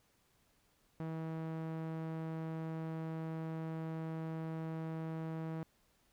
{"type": "tone with low-pass filter", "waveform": "sawtooth", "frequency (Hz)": 161.1, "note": "E3", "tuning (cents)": -39, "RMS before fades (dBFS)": -41, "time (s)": [1, 5.63], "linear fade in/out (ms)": 0, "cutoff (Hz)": 1500, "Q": 0.52, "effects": ["pink hiss -73 dBFS RMS until 6.12 s"]}